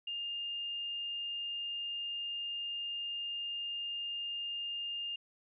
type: tone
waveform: sine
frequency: 2815 Hz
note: F7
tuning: 13 cents sharp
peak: -36 dBFS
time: 0.07-5.16 s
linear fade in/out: 5 ms
effects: none